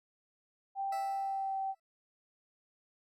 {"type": "tone with pitch glide", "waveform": "sine", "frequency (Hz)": [784, 774.1], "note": ["G5", "G5"], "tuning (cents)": [0, -22], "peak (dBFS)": -32, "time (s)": [0.75, 1.75], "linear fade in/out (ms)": 50, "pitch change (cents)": -22, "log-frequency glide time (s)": [1.17, 1.58]}
{"type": "tone with exponential decay", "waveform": "20% pulse", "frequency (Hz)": 658, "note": "E5", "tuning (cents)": -3, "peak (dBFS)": -36, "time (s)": [0.92, 1.8], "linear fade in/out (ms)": 5, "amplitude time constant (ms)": 190}
{"effects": ["MP3 64 kbps"]}